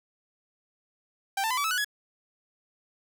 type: tone with pitch steps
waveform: sawtooth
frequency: 784 / 890.2 / 1010.9 / 1147.8 / 1303.4 / 1480 / 1680.5 Hz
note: G5 / A5 / B5 / D6 / E6 / F#6 / G#6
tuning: 0 / +20 / +40 / -40 / -20 / 0 / +20 cents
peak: -22 dBFS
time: 1.37-1.846 s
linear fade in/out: 5 ms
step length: 68 ms
effects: none